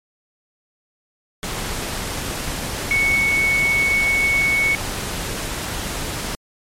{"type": "tone in noise", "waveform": "sine", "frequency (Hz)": 2217, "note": "C#7", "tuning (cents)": 0, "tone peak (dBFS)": -15, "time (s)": [2.91, 4.75], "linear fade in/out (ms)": 0, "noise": "pink", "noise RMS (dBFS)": -26, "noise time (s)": [1.43, 6.35], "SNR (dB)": 8, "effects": ["low-pass 12000 Hz 12 dB/octave", "MP3 64 kbps"]}